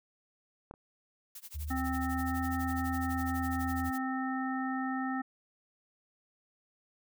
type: clicks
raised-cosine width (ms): 1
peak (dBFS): -29 / -38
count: 2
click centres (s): 0.711 / 0.739
type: noise with tremolo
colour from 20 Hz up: blue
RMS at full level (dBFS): -45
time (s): 1.35-3.98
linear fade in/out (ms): 2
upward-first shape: sine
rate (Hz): 12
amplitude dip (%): 95
type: tone with pitch glide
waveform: sine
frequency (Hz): 74.6 to 81.35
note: D2 to E2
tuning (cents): +28 to -22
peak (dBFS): -35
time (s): 1.54-3.91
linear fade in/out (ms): 20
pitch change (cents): +150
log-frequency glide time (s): 1.86-2.44
type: harmonic tone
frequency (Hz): 261.6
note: C4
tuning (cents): 0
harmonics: 1 / 3 / 5 / 7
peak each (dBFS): -33 / -38 / -40 / -41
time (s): 1.7-5.22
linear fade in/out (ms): 10
effects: none